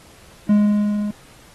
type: tone with level ramp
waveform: triangle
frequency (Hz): 207.7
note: G#3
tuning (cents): 0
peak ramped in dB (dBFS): -8 to -19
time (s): 0.49-1.11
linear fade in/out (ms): 5
effects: pink hiss -48 dBFS RMS until 1.54 s + AAC 32 kbps